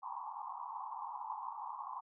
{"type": "band-pass noise", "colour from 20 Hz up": "white", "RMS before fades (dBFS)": -44, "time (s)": [0.02, 2.01], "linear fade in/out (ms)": 20, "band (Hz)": [810, 1100], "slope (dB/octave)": 96, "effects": []}